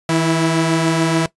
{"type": "tone pair together", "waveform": "sawtooth", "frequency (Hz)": [161.32, 329.6], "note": ["E3", "E4"], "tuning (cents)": [-37, 0], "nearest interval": "octave", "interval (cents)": 1237, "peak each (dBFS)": -13, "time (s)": [0.09, 1.26], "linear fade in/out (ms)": 2, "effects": ["noise-tail reverb RT60 0.1 s tail -18 dB re dry", "resampled to 24000 Hz"]}